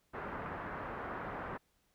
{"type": "low-pass noise", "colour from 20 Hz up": "white", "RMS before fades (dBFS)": -42, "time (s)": [0.13, 1.58], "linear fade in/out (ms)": 20, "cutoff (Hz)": 1500, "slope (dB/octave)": 24, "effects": ["pink hiss -75 dBFS RMS until 1.94 s"]}